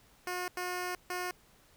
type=tone bursts at uneven times; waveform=10% pulse; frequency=360 Hz; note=F#4; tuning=47 cents flat; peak=-26 dBFS; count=3; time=0.27-0.48 / 0.57-0.95 / 1.1-1.31 s; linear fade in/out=2 ms; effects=pink hiss -63 dBFS RMS until 1.76 s